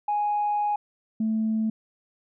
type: tone pair in turn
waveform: sine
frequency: 830.6 / 220 Hz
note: G#5 / A3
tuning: 0 / 0 cents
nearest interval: octave + major seventh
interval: 2300 cents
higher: first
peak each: -21 dBFS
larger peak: neither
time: 0.08-0.76 / 1.2-1.7 s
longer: first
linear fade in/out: 5 ms
effects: tanh soft clip ceiling -18 dBFS